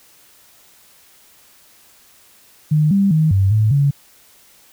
sine tone with pitch steps, 152.5 / 197.5 / 157 / 97 / 108 / 141.3 Hz, D#3 / G3 / D#3 / G2 / A2 / C#3, -34 / +13 / +16 / -18 / -32 / +34 cents, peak -11 dBFS, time 2.71-3.91 s, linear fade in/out 10 ms, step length 200 ms, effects white hiss -50 dBFS RMS until 4.72 s

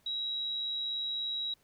sine tone, 3861 Hz, B7, 40 cents flat, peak -32 dBFS, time 0.06-1.54 s, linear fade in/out 5 ms, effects pink hiss -69 dBFS RMS until 1.63 s

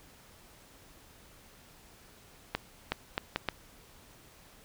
accelerating click train, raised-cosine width 0.3 ms, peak -13 dBFS, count 5, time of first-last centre 2.55-3.487 s, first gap 370 ms, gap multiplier 0.7, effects pink hiss -57 dBFS RMS until 4.64 s

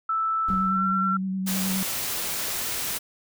sine tone with pitch glide, 1318.5 to 1355.6 Hz, E6 to E6, 0 to +48 cents, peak -22 dBFS, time 0.09-1.17 s, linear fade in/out 5 ms, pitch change +48 cents, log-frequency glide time 0.62-0.83 s
brown noise with exponential decay, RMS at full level -34 dBFS, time 0.48-1.22 s, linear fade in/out 5 ms, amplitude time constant 160 ms
sine tone with vibrato, 189.6 Hz, F#3, 43 cents sharp, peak -25 dBFS, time 0.5-1.83 s, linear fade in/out 2 ms, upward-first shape square, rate 9.6 Hz, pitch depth 17 cents each way
white noise, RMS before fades -29 dBFS, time 1.46-2.99 s, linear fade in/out 20 ms
effects none

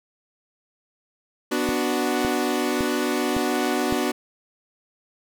sawtooth chord, B minor, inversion none, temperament equal, 246.9 / 293.7 / 370 Hz, B3 / D4 / F#4, 0 / 0 / 0 cents, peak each -22 dBFS, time 1.51-4.12 s, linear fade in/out 10 ms
click train, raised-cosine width 3 ms, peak -16 dBFS, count 5, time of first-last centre 1.69-3.925 s, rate 1.79 Hz
effects none

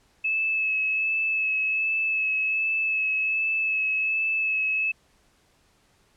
sine tone with vibrato, 2601 Hz, E7, 24 cents flat, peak -22 dBFS, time 0.24-4.92 s, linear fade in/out 10 ms, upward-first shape sine, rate 1.3 Hz, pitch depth 17 cents each way, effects pink hiss -63 dBFS RMS until 6.16 s + low-pass 10000 Hz 12 dB/octave

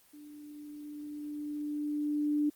sine tone with level ramp, 296.1 Hz, D4, 14 cents sharp, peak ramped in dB -48 to -25 dBFS, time 0.13-2.5 s, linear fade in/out 10 ms, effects white hiss -63 dBFS RMS until 2.55 s + Opus 24 kbps

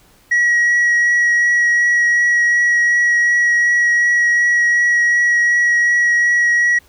sine tone with vibrato, 1913 Hz, A#6, 44 cents sharp, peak -8 dBFS, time 0.31-6.79 s, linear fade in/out 10 ms, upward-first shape triangle, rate 2.7 Hz, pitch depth 11 cents each way, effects tanh soft clip ceiling -10 dBFS + pink hiss -51 dBFS RMS until 6.88 s

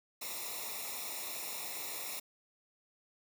white noise with comb filter, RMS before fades -41 dBFS, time 0.21-2.2 s, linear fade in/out 10 ms, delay 0.64 ms, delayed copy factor -1, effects none

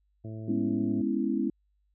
harmonic tone, 110 Hz, A2, in tune, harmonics 1 / 2 / 3 / 4 / 5 / 6, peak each -37 / -44 / -44 / -52 / -53 / -52 dBFS, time 0.24-1.02 s, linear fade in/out 10 ms
sine chord, C# minor seventh, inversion second, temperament equal, 207.7 / 246.9 / 277.2 / 329.6 Hz, G#3 / B3 / C#4 / E4, 0 / 0 / 0 / 0 cents, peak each -31 dBFS, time 0.48-1.5 s, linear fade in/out 5 ms
effects added 50 Hz sine -68 dBFS peak until 1.94 s

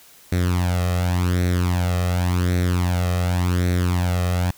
sawtooth tone with flanger, 89.3 Hz, F2, 39 cents sharp, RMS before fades -20 dBFS, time 0.32-4.51 s, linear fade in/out 5 ms, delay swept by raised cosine 0.5 to 1.6 ms, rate 0.89 Hz, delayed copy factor +0.7, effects white hiss -49 dBFS RMS until 4.57 s

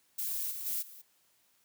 violet noise with level steps, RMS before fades -35 / -40 / -34 / -51 dBFS, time 0.18-1.02 s, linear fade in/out 10 ms, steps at 0.5 / 0.65 / 0.81 s, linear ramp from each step 20 ms, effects white hiss -70 dBFS RMS until 1.64 s + high-pass 80 Hz 12 dB/octave

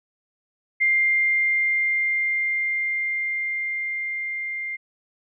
sine tone with level ramp, 2100 Hz, C7, 6 cents sharp, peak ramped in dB -16 to -27 dBFS, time 0.8-4.77 s, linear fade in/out 20 ms, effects none

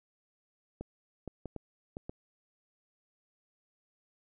clicks, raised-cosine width 2 ms, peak -26 dBFS, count 6, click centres 0.81 / 1.277 / 1.457 / 1.563 / 1.969 / 2.095 s, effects none

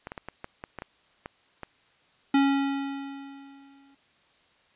clicks, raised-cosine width 0.5 ms, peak -21 dBFS, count 10, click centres 0.071 / 0.119 / 0.178 / 0.286 / 0.444 / 0.639 / 0.787 / 0.821 / 1.259 / 1.633 s
square tone with exponential decay, 276.4 Hz, C#4, 5 cents flat, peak -18 dBFS, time 2.34-3.95 s, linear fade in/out 5 ms, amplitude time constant 350 ms
effects white hiss -63 dBFS RMS until 4.75 s + resampled to 8000 Hz

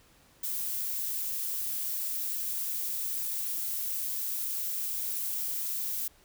violet noise, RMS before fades -33 dBFS, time 0.43-6.08 s, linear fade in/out 5 ms, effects pink hiss -61 dBFS RMS until 6.24 s

